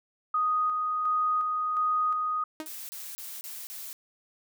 sine tone with tremolo, 1244.5 Hz, D#6, in tune, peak -23 dBFS, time 0.34-2.44 s, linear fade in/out 5 ms, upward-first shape square, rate 1.4 Hz, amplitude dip 30%
sawtooth tone with exponential decay, 312.1 Hz, D#4, 5 cents sharp, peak -27 dBFS, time 2.6-2.72 s, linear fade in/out 1 ms, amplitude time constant 24 ms
blue noise bursts, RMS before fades -40 dBFS, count 5, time 2.66-3.93 s, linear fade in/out 0 ms, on 230 ms, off 30 ms
effects none

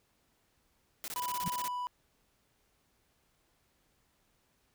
white noise bursts, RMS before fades -40 dBFS, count 11, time 1.04-1.679 s, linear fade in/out 0 ms, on 39 ms, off 21 ms
triangle tone, 987.8 Hz, B5, in tune, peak -32 dBFS, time 1.16-1.87 s, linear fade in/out 0 ms
sine tone with exponential growth, 174.61 Hz, F3, in tune, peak -28 dBFS, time 1.41-1.48 s, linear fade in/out 2 ms, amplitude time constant 15 ms
effects pink hiss -73 dBFS RMS until 4.74 s

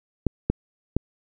clicks, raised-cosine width 3 ms, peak -7 dBFS, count 3, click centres 0.267 / 0.5 / 0.966 s, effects none

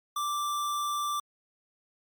square tone, 1174.7 Hz, D6, in tune, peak -29 dBFS, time 0.16-1.2 s, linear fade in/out 5 ms, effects MP3 96 kbps

